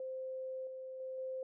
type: tone with level steps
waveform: sine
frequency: 521 Hz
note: C5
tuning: 7 cents flat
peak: -39 / -43 / -40 / -38 dBFS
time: 0-1.43 s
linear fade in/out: 2 ms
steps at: 0.67 / 1 / 1.18 s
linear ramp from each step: 2 ms
effects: none